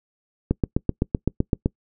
click train, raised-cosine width 3 ms, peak -6 dBFS, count 10, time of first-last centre 0.51-1.659 s, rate 7.83 Hz, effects noise-tail reverb RT60 0.1 s tail -25 dB re dry

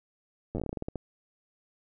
slowing click train, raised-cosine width 2 ms, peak -20 dBFS, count 14, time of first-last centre 0.55-0.957 s, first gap 9 ms, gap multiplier 1.19, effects none

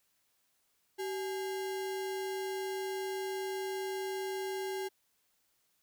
sine tone with sample-and-hold, 382.6 Hz, G4, 42 cents flat, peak -34 dBFS, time 0.98-4.89 s, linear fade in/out 20 ms, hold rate 1225 Hz, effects white hiss -75 dBFS RMS until 5.82 s

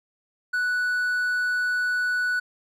triangle tone, 1480 Hz, F#6, in tune, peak -20 dBFS, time 0.53-2.4 s, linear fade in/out 10 ms, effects none

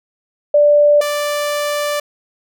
sine / sawtooth tone pair in turn, 587.3 / 587.3 Hz, D5 / D5, 0 / 0 cents, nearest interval unison, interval 0 cents, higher neither, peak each -7 / -13 dBFS, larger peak first, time 0.54-1.01 / 1.01-2 s, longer second, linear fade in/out 5 ms, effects none

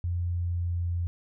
sine tone with pitch glide, 87.31 to 86.61 Hz, F2 to F2, 0 to -14 cents, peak -26 dBFS, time 0.04-1.07 s, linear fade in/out 0 ms, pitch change -14 cents, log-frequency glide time 0.22-0.9 s, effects none

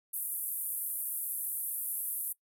white band-pass noise, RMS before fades -36 dBFS, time 0.13-2.33 s, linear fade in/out 10 ms, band 9900 to 14000 Hz, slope 48 dB/octave, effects noise-tail reverb RT60 0.1 s tail -21 dB re dry

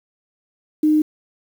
sine tone, 306.4 Hz, D#4, 27 cents flat, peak -12 dBFS, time 0.83-1.02 s, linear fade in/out 5 ms, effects 7-bit

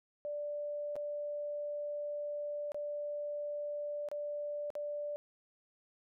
sine tone with dropouts, 587 Hz, D5, 1 cent flat, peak -36 dBFS, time 0.25-5.16 s, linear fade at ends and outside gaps 0 ms, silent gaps 0.956-0.964 / 2.719-2.745 / 4.087-4.115 / 4.703-4.753 s, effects none

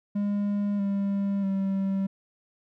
triangle tone with pitch steps, 203.7 / 198.82 / 194.05 Hz, G#3 / G3 / G3, -33 / +25 / -17 cents, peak -22 dBFS, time 0.15-2.07 s, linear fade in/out 10 ms, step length 640 ms, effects none

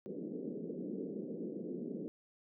pink band-pass noise, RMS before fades -42 dBFS, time 0.06-2.08 s, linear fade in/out 0 ms, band 180 to 480 Hz, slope 48 dB/octave, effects none

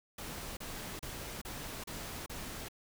pink noise bursts, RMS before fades -43 dBFS, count 6, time 0.18-2.685 s, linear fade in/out 5 ms, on 390 ms, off 33 ms, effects none

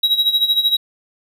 triangle tone with tremolo, 3852 Hz, B7, 44 cents flat, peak -9 dBFS, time 0.03-0.77 s, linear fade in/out 5 ms, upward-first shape sine, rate 13 Hz, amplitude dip 75%, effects none

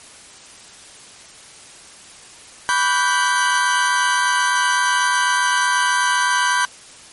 40% pulse chord, G major seventh, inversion first, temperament equal with one note detuned, 987.8 / 1145.2 / 1480 / 1568 Hz, B5 / D6 / F#6 / G6, 0 / -44 / 0 / 0 cents, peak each -18 / -24 / -24 / -18 dBFS, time 2.69-6.65 s, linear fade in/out 0 ms, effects white hiss -42 dBFS RMS until 7.12 s + MP3 48 kbps

